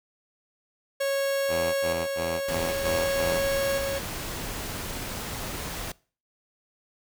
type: tone with tremolo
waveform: 45% pulse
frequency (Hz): 551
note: C#5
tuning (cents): -11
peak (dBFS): -24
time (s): 1-3.99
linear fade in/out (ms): 10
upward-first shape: square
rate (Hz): 0.54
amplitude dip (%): 35
type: tone bursts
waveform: 5% pulse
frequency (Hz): 84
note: E2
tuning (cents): +33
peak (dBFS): -19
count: 6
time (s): 1.48-3.415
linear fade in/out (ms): 50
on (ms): 260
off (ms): 75
type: noise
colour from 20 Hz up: pink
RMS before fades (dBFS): -34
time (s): 2.48-5.92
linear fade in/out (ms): 5
effects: noise-tail reverb RT60 0.4 s tail -23 dB re dry